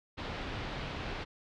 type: low-pass noise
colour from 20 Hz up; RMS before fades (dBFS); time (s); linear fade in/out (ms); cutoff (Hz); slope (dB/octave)
pink; -39; 0.17-1.25; 20; 4000; 24
effects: none